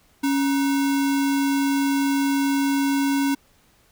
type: tone with sample-and-hold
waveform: sine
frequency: 277.2 Hz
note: C#4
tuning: in tune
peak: -18 dBFS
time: 0.23-3.35 s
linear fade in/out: 10 ms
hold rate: 1225 Hz
effects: pink hiss -59 dBFS RMS until 3.91 s